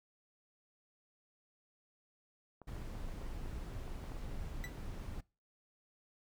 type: clicks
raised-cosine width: 1 ms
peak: -38 dBFS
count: 12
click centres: 2.617 / 2.692 / 2.765 / 2.953 / 3.087 / 3.216 / 3.46 / 3.627 / 3.879 / 4.04 / 4.12 / 4.168 s
type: noise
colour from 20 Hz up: brown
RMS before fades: -43 dBFS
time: 2.67-5.21 s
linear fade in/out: 10 ms
type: tone with exponential decay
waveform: 40% pulse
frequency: 1975.5 Hz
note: B6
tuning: in tune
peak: -38 dBFS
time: 4.64-4.73 s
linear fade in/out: 0 ms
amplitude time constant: 18 ms
effects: noise-tail reverb RT60 0.3 s tail -23 dB re dry